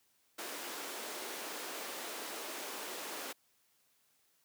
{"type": "high-pass noise", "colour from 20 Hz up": "pink", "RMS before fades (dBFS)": -43, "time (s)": [0.38, 3.33], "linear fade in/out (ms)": 10, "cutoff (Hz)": 310, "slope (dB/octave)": 24, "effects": ["white hiss -73 dBFS RMS until 4.44 s", "high-pass 80 Hz 12 dB/octave"]}